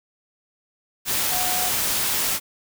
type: tone in noise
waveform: sine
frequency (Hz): 731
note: F#5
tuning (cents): -21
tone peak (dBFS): -28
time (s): 1.29-1.72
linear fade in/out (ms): 50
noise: white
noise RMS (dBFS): -23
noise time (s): 1.05-2.4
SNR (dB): -8
effects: none